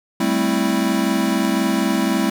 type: chord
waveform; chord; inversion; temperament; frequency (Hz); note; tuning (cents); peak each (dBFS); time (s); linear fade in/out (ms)
square; A minor seventh; third; equal; 196 / 220 / 261.6 / 329.6; G3 / A3 / C4 / E4; 0 / 0 / 0 / 0; -23; 0.2-2.3; 5
effects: none